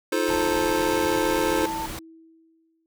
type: chord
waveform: square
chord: F dominant seventh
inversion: third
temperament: just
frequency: 314.3 / 349.2 / 436.5 / 523.8 Hz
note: Eb4 / F4 / A4 / C5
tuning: +18 / 0 / -14 / +2 cents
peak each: -28 dBFS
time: 0.12-1.66 s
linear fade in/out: 5 ms
type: noise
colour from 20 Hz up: pink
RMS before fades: -35 dBFS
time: 0.27-1.99 s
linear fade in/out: 2 ms
type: tone with vibrato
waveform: sine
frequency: 888 Hz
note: A5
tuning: 16 cents sharp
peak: -28 dBFS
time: 0.3-1.86 s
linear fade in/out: 2 ms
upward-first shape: sine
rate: 2.1 Hz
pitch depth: 11 cents each way
type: tone with exponential decay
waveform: sine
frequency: 325.4 Hz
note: E4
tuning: 22 cents flat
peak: -29 dBFS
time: 1.61-2.86 s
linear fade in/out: 1 ms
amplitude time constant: 270 ms
effects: none